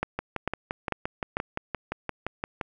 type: two click trains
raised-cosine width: 0.5 ms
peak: -11 / -14 dBFS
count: 4 / 15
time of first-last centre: 0.03-1.369 / 0.19-2.612 s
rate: 2.24 / 5.78 Hz
effects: none